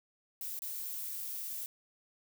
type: noise with dropouts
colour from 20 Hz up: violet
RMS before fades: -40 dBFS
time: 0.41-1.66 s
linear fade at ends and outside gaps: 1 ms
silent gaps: 0.591-0.62 s
effects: none